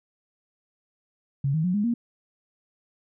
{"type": "tone with pitch steps", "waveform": "sine", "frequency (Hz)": [138.59, 158.28, 180.77, 206.5, 235.8], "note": ["C#3", "D#3", "F#3", "G#3", "A#3"], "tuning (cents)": [0, 30, -40, -10, 20], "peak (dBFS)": -21, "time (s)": [1.44, 1.94], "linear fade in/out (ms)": 5, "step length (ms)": 100, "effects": []}